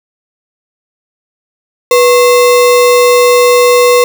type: tone with sample-and-hold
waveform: sine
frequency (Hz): 490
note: B4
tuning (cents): -14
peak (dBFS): -3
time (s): 1.91-4.04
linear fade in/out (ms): 2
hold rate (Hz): 1575
effects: none